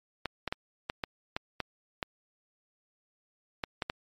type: clicks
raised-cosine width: 0.3 ms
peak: -15 dBFS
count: 11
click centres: 0.257 / 0.477 / 0.525 / 0.899 / 1.038 / 1.365 / 1.603 / 2.028 / 3.638 / 3.822 / 3.899 s
effects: MP3 64 kbps